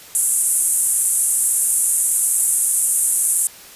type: band-pass noise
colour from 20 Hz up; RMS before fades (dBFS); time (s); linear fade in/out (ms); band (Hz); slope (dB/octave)
pink; -18; 0.15-3.47; 0; 8200 to 11000; 48
effects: white hiss -41 dBFS RMS until 3.75 s + resampled to 32000 Hz